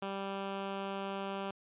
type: tone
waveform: 10% pulse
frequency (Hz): 196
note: G3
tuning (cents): 0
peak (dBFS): -28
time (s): 0.02-1.51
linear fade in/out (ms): 5
effects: resampled to 8000 Hz